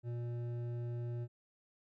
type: tone with hard clipping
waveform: triangle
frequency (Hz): 119.6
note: A#2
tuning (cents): +45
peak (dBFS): -39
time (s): 0.03-1.28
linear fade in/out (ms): 50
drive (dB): 13
effects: none